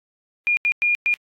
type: tone bursts at uneven times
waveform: sine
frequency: 2421 Hz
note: D#7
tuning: 48 cents flat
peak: -16 dBFS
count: 4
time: 0.47-0.57 / 0.65-0.72 / 0.82-0.95 / 1.06-1.14 s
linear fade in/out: 0 ms
effects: AAC 48 kbps